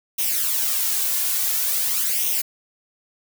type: noise with flanger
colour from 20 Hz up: blue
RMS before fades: -22 dBFS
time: 0.18-2.42 s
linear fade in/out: 10 ms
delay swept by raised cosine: 0.33 to 2.83 ms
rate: 0.48 Hz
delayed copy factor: +0.65
effects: none